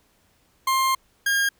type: tone pair in turn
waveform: 40% pulse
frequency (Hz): 1058 / 1620.7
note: C6 / G#6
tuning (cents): +19 / -43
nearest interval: perfect fifth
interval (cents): 738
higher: second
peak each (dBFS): -18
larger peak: neither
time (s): 0.67-0.95 / 1.26-1.49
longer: first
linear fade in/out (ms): 5
effects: pink hiss -63 dBFS RMS until 1.59 s